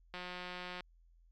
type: click train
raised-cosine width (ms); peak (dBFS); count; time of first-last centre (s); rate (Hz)
0.3; -28; 121; 0.14-0.807; 180
effects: added 42 Hz sine -62 dBFS peak until 1.31 s